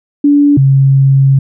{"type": "tone pair in turn", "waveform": "sine", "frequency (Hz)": [288.3, 136.06], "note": ["D4", "C#3"], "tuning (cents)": [-32, -32], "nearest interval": "octave + minor second", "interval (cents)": 1300, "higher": "first", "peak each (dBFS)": -4, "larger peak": "neither", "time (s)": [[0.24, 0.57], [0.57, 1.39]], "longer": "second", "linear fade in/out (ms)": 5, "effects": []}